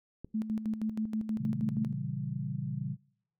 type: click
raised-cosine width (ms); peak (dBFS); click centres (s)
3; -29; 0.246
type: tone with tremolo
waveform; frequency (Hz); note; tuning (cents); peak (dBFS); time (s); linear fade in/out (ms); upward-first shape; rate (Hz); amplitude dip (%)
sine; 217.7; A3; -18; -28; 0.34-1.93; 10; square; 6.3; 65
type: chord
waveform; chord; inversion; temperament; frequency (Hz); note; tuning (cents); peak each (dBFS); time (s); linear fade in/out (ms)
sine; A# diminished seventh; none; equal; 116.54 / 138.59 / 164.81 / 196; A#2 / C#3 / E3 / G3; 0 / 0 / 0 / 0; -40 / -35 / -40 / -40; 1.37-2.97; 50
effects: noise-tail reverb RT60 0.7 s tail -24 dB re dry